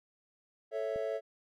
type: chord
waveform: triangle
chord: A major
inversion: none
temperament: equal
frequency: 440 / 554.4 / 659.3 Hz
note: A4 / C#5 / E5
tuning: 0 / 0 / 0 cents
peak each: -35 dBFS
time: 0.71-1.21 s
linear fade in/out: 50 ms
type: click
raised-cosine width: 3 ms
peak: -34 dBFS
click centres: 0.96 s
effects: none